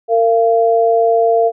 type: tone pair together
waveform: sine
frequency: 457.2 / 685 Hz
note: A#4 / F5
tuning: -34 / -34 cents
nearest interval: perfect fifth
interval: 700 cents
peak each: -12 dBFS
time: 0.08-1.52 s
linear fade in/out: 50 ms
effects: none